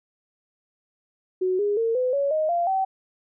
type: tone with pitch steps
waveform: sine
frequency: 370.2 / 410.8 / 455.8 / 505.7 / 561.1 / 622.6 / 690.8 / 766.5 Hz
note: F#4 / G#4 / A#4 / B4 / C#5 / D#5 / F5 / G5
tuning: +1 / -19 / -39 / +41 / +21 / +1 / -19 / -39 cents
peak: -20 dBFS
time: 1.41-2.85 s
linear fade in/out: 10 ms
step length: 180 ms
effects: none